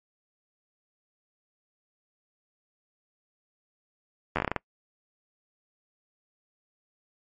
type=slowing click train; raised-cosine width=0.5 ms; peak=-11 dBFS; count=9; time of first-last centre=4.36-4.563 s; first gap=11 ms; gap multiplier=1.23; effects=noise-tail reverb RT60 0.1 s tail -25 dB re dry + MP3 48 kbps